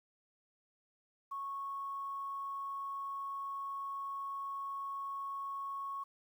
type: tone with quantisation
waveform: sine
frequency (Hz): 1103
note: C#6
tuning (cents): -9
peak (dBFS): -38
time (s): 1.31-6.04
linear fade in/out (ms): 10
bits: 11
effects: none